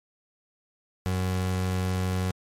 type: tone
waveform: 30% pulse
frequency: 92.5 Hz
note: F#2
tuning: in tune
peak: -22 dBFS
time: 1.06-2.31 s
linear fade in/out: 0 ms
effects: MP3 64 kbps